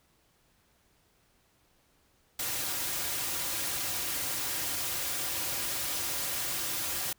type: noise with comb filter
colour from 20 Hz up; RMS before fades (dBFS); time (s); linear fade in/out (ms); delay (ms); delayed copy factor
white; -33; 2.39-7.13; 5; 4.6; -0.6
effects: pink hiss -68 dBFS RMS until 7.18 s